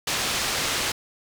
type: low-pass noise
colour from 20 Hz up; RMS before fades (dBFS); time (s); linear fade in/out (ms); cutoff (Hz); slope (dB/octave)
white; -26; 0.07-0.92; 5; 5900; 12
effects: none